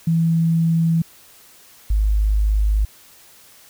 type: tone pair in turn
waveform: sine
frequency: 164.81 / 52.02 Hz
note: E3 / G#1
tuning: 0 / +4 cents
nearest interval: octave + minor sixth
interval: 1996 cents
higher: first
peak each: -14 dBFS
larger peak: neither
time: 0.07-1.02 / 1.9-2.85 s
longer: neither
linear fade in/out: 5 ms
effects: white hiss -48 dBFS RMS until 3.69 s